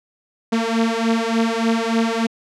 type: beating tone pair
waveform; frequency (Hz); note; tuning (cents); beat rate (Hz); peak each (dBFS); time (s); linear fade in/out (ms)
sawtooth; 226 / 229.4; A3 / A#3; +47 / -28; 3.4; -16; 0.52-2.27; 10
effects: low-pass 6000 Hz 12 dB/octave